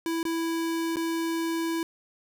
square tone with dropouts, 330 Hz, E4, 2 cents sharp, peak -27 dBFS, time 0.06-1.83 s, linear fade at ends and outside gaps 1 ms, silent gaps 0.23-0.252 / 0.959-0.968 s, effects none

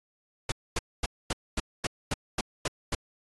pink noise bursts, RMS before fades -28 dBFS, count 10, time 0.49-2.95 s, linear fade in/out 5 ms, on 30 ms, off 240 ms, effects low-pass 9000 Hz 12 dB/octave + AAC 32 kbps

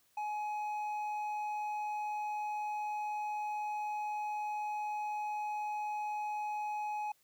sine tone with hard clipping, 842 Hz, G#5, 24 cents sharp, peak -36 dBFS, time 0.17-7.12 s, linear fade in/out 5 ms, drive 5 dB, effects white hiss -71 dBFS RMS until 7.23 s

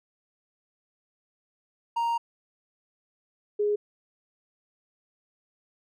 triangle / sine tone pair in turn, 932.3 / 415.3 Hz, A#5 / G#4, 0 / 0 cents, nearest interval octave + major second, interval 1400 cents, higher first, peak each -22 dBFS, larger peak neither, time 1.96-2.18 / 3.59-3.76 s, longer first, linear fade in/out 10 ms, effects none

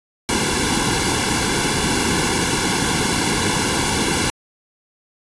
pink noise with comb filter, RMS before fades -19 dBFS, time 0.29-4.3 s, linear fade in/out 0 ms, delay 1.6 ms, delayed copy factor -0.85, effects resampled to 24000 Hz

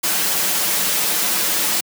white noise with comb filter, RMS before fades -19 dBFS, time 0.03-1.81 s, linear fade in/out 10 ms, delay 7.6 ms, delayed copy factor -0.75, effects high-pass 150 Hz 12 dB/octave

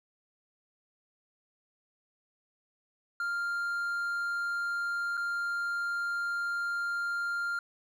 triangle tone with dropouts, 1396.9 Hz, F6, in tune, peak -28 dBFS, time 3.2-7.59 s, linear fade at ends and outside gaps 2 ms, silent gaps 5.171-5.175 s, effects none

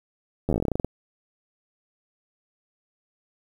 slowing click train, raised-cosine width 2 ms, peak -11 dBFS, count 15, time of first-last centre 0.49-0.846 s, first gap 11 ms, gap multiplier 1.12, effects 8-bit

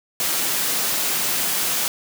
white high-pass noise, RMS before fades -22 dBFS, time 0.2-1.88 s, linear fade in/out 0 ms, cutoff 130 Hz, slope 24 dB/octave, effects none

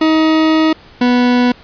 40% pulse tone pair in turn, 316.2 / 246.1 Hz, D#4 / B3, +28 / -6 cents, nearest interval major third, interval 434 cents, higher first, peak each -8 dBFS, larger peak neither, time 0.01-0.73 / 1.01-1.52 s, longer first, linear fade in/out 5 ms, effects pink hiss -41 dBFS RMS until 1.63 s + resampled to 11025 Hz

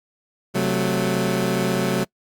20% pulse chord, F# diminished, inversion second, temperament equal, 130.81 / 185 / 220 Hz, C3 / F#3 / A3, 0 / 0 / 0 cents, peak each -21 / -17 / -20 dBFS, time 0.54-2.05 s, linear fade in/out 20 ms, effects noise-tail reverb RT60 0.1 s tail -25 dB re dry + Opus 48 kbps

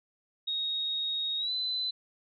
sine tone with pitch glide, 3753 to 4022 Hz, A#7 to B7, +11 to +31 cents, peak -29 dBFS, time 0.47-1.91 s, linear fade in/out 10 ms, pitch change +120 cents, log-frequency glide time 1.38-1.52 s, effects none

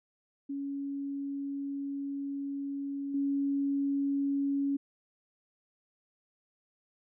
sine tone with level steps, 279.2 Hz, C#4, 13 cents sharp, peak -33 / -27 dBFS, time 0.49-4.77 s, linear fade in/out 10 ms, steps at 3.14 s, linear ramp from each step 5 ms, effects none

